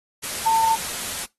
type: tone in noise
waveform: sine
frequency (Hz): 897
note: A5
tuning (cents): +33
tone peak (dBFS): -15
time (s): 0.45-0.76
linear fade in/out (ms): 20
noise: white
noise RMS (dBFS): -29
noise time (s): 0.22-1.26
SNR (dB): +11
effects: noise-tail reverb RT60 0.2 s tail -22 dB re dry + AAC 32 kbps